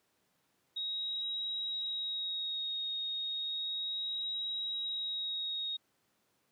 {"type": "tone with vibrato", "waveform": "sine", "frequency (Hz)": 3781, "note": "A#7", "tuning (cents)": 24, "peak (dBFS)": -34, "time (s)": [0.76, 5.77], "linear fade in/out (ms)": 10, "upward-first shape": "sine", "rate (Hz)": 0.33, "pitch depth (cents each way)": 23, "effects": ["pink hiss -75 dBFS RMS until 6.51 s", "high-pass 150 Hz 12 dB/octave"]}